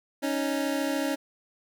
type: tone pair together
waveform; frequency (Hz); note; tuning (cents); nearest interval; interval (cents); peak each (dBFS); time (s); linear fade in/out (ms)
25% pulse; 277.2 / 310.8; C#4 / D#4; 0 / -2; major second; 198; -24 / -27; 0.22-1.16; 20
effects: none